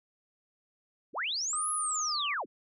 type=linear two-way sweep; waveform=sine; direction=up then down; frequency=146.83 to 10840 to 146.83 Hz; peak=-30 dBFS; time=1.13-2.46 s; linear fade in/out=50 ms; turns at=1.7 s
type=tone with pitch glide; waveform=sine; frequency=1244.5 to 1161.2 Hz; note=D#6 to D6; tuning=0 to -20 cents; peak=-34 dBFS; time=1.53-2.34 s; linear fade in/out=2 ms; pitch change=-120 cents; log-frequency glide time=2.08-2.2 s
effects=none